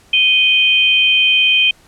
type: tone pair together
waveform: sine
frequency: 2485 / 3131 Hz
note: D#7 / G7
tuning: -3 / -3 cents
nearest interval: major third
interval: 400 cents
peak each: -12 dBFS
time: 0.13-1.71 s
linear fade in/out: 5 ms
effects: pink hiss -49 dBFS RMS until 1.87 s + low-pass 11000 Hz 12 dB/octave